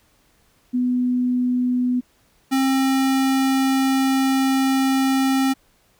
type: tone pair in turn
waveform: sine / square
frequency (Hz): 248.7 / 266.8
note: B3 / C4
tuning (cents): +12 / +34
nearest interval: minor second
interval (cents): 122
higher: second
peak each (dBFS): -17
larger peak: neither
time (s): 0.73-2.01 / 2.51-5.54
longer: second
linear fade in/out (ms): 20
effects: pink hiss -60 dBFS RMS until 5.99 s